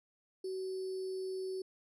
sine tone with sample-and-hold, 377.3 Hz, F#4, 34 cents sharp, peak -36 dBFS, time 0.44-1.62 s, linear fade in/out 5 ms, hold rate 4900 Hz, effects resampled to 22050 Hz

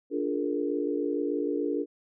sine chord, Bb dominant seventh, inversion first, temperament just, 291.4 / 349.6 / 419.5 / 466.2 Hz, D4 / F4 / Ab4 / Bb4, -13 / +2 / +17 / 0 cents, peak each -30 / -33 / -32 / -33 dBFS, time 0.1-1.86 s, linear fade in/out 50 ms, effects none

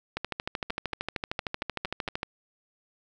two click trains, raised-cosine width 0.3 ms, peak -14 / -19 dBFS, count 28 / 7, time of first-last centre 0.17-2.231 / 0.7-2.086 s, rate 13.1 / 4.33 Hz, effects none

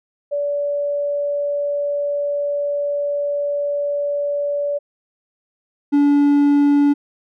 sine / triangle tone pair in turn, 576 / 287.2 Hz, D5 / D4, -34 / -39 cents, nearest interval octave, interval 1205 cents, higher first, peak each -18 / -9 dBFS, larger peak second, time 0.31-4.79 / 5.92-6.94 s, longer first, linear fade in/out 20 ms, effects none

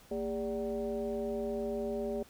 sine tone with frequency modulation, 404.9 Hz, G#4, 44 cents flat, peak -32 dBFS, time 0.11-2.23 s, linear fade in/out 5 ms, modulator 176 Hz, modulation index 1.2, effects pink hiss -59 dBFS RMS until 2.29 s

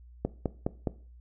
click train, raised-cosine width 2 ms, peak -14 dBFS, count 4, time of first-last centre 0.25-0.872 s, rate 4.82 Hz, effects noise-tail reverb RT60 0.4 s tail -18 dB re dry + added 60 Hz sine -49 dBFS peak until 1.2 s

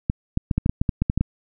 clicks, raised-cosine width 5 ms, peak -7 dBFS, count 12, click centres 0.099 / 0.374 / 0.512 / 0.58 / 0.661 / 0.695 / 0.815 / 0.892 / 1.02 / 1.099 / 1.176 / 1.21 s, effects none

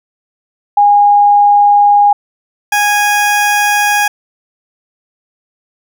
sine / 20% pulse tone pair in turn, 819 / 826.1 Hz, G#5 / G#5, -24 / -9 cents, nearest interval unison, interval 15 cents, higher second, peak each -4 dBFS, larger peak neither, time 0.77-2.13 / 2.72-4.08 s, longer neither, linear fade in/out 5 ms, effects none

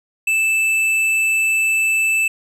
sine tone with hard clipping, 2637 Hz, E7, in tune, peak -16 dBFS, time 0.27-2.28 s, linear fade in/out 5 ms, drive 8 dB, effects none

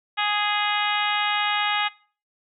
harmonic tone, 415.3 Hz, G#4, in tune, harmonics 2 / 3 / 4 / 5 / 6 / 7 / 8 / 9, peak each -26 / -28 / -29 / -30 / -31 / -31 / -32 / -33 dBFS, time 0.17-1.89 s, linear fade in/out 20 ms, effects noise-tail reverb RT60 0.4 s tail -21 dB re dry

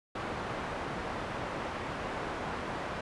white low-pass noise, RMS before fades -37 dBFS, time 0.15-3.01 s, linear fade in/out 5 ms, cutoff 1200 Hz, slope 12 dB/octave, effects resampled to 24000 Hz

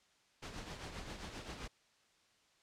pink noise with tremolo, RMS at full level -44 dBFS, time 0.42-1.68 s, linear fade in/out 10 ms, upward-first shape triangle, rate 7.6 Hz, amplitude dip 60%, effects white hiss -71 dBFS RMS until 2.62 s + low-pass 6000 Hz 12 dB/octave

